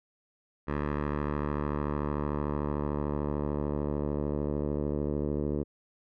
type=tone with low-pass filter sweep; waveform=10% pulse; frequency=73.42 Hz; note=D2; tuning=in tune; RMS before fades=-31 dBFS; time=0.67-5.64 s; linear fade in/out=20 ms; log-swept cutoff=1600 to 460 Hz; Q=1.5; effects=none